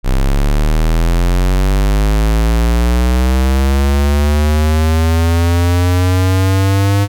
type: linear sweep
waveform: square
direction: up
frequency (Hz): 31.71 to 101.1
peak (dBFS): -10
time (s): 0.03-7.08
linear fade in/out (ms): 50
effects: none